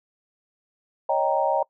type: chord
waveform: sine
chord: Eb dominant seventh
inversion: third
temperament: equal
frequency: 554.4 / 622.3 / 784 / 932.3 Hz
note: Db5 / Eb5 / G5 / Bb5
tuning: 0 / 0 / 0 / 0 cents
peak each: -25 dBFS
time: 1.09-1.63 s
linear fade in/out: 5 ms
effects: noise-tail reverb RT60 0.1 s tail -23 dB re dry